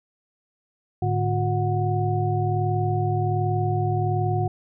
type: tone cluster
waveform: sine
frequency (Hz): 107 / 148.3 / 360.9 / 732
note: A2 / D3 / F#4 / F#5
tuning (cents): -48 / +17 / -43 / -19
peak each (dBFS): -23 / -27 / -28 / -27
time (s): 1.02-4.48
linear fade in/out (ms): 5
effects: none